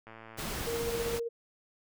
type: click train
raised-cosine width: 0.5 ms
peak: -33 dBFS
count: 67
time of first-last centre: 0.07-0.659 s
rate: 112 Hz
type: noise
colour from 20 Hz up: pink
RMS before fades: -37 dBFS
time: 0.37-1.2 s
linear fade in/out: 20 ms
type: tone with tremolo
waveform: sine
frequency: 466.2 Hz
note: A#4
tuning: in tune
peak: -30 dBFS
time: 0.66-1.29 s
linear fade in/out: 20 ms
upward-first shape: sine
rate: 15 Hz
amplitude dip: 40%
effects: none